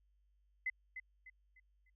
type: tone with echo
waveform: sine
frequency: 2034 Hz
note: C7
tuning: 50 cents flat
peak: -34 dBFS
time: 0.66-0.7 s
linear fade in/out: 5 ms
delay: 300 ms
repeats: 4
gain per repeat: -9 dB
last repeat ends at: 1.9 s
effects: added 50 Hz sine -70 dBFS peak until 1.95 s